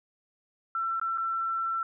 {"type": "tone with dropouts", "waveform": "sine", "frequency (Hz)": 1344, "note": "E6", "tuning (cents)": 33, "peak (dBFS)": -27, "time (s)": [0.75, 1.83], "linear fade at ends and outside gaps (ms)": 2, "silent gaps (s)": [[0.998, 1.014], [1.176, 1.181]], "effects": []}